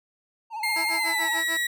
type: tone with vibrato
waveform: triangle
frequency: 880 Hz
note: A5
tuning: in tune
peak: -28 dBFS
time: 0.5-1.42 s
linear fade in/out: 50 ms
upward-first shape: sine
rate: 16 Hz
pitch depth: 78 cents each way
type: tone with pitch glide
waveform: 35% pulse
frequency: 2118 to 1919.9 Hz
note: C7 to B6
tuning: +21 to -49 cents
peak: -22 dBFS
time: 0.63-1.67 s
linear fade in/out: 5 ms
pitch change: -170 cents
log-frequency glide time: 0.93-1.3 s
type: tone with tremolo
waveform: 10% pulse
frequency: 329.6 Hz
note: E4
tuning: in tune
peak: -22 dBFS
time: 0.76-1.57 s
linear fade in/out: 2 ms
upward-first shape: sine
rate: 6.8 Hz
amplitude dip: 100%
effects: none